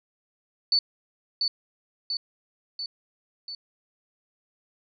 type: tone with echo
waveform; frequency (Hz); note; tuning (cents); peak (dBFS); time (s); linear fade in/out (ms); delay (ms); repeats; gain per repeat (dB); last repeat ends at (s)
sine; 4490; C#8; +21; -18; 0.72-0.79; 2; 690; 4; -4; 3.55
effects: none